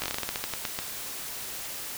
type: slowing click train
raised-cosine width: 0.2 ms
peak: -12 dBFS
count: 14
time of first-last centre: 0.02-0.789 s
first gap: 17 ms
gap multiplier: 1.19
effects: white hiss -37 dBFS RMS until 1.97 s